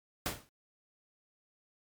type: noise with exponential decay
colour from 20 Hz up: pink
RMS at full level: -31 dBFS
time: 0.26-0.49 s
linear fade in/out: 0 ms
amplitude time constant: 48 ms
effects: Opus 48 kbps